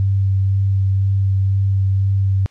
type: tone with vibrato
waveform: sine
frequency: 97.2 Hz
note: G2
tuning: 14 cents flat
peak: -13 dBFS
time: 0-2.46 s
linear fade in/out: 0 ms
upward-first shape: sine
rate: 2 Hz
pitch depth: 12 cents each way
effects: white hiss -55 dBFS RMS until 2.5 s + low-pass 5000 Hz 12 dB/octave